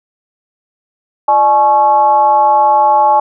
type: tone with frequency modulation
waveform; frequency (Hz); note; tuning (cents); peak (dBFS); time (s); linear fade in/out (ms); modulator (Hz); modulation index
sine; 851; G#5; +42; -6; 1.28-3.2; 5; 251; 0.66
effects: none